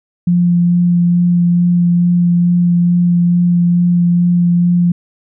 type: tone with vibrato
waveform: sine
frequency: 174.61 Hz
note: F3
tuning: in tune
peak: -8 dBFS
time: 0.27-4.92 s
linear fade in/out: 5 ms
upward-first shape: sine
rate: 2.3 Hz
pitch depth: 10 cents each way
effects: none